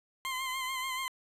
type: tone with vibrato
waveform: 20% pulse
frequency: 1042 Hz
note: C6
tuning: 7 cents flat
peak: -28 dBFS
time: 0.25-1.08 s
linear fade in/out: 0 ms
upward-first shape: sine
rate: 6.9 Hz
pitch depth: 40 cents each way
effects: resampled to 32000 Hz + 9-bit